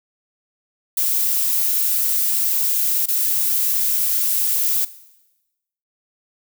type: noise with dropouts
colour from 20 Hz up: violet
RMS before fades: -19 dBFS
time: 0.97-4.85 s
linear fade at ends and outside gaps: 5 ms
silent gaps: 3.059-3.083 s
effects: noise-tail reverb RT60 1.0 s tail -17 dB re dry